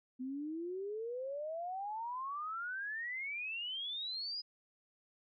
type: exponential sweep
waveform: sine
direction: up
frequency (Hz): 250 to 5020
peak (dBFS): -38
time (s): 0.19-4.42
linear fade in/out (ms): 20
effects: none